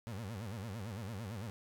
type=tone with vibrato; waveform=30% pulse; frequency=105.3 Hz; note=G#2; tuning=24 cents sharp; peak=-38 dBFS; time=0.07-1.5 s; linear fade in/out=0 ms; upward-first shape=sine; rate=8.9 Hz; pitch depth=220 cents each way; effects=none